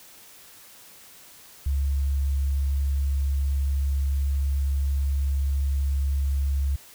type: tone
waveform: sine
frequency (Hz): 69.3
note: C#2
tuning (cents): 0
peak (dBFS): -21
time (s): 1.66-6.76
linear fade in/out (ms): 5
effects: white hiss -49 dBFS RMS until 6.94 s